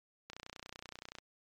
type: click train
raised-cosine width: 0.2 ms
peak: -28 dBFS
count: 28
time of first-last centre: 0.3-1.185 s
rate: 30.5 Hz
effects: MP3 96 kbps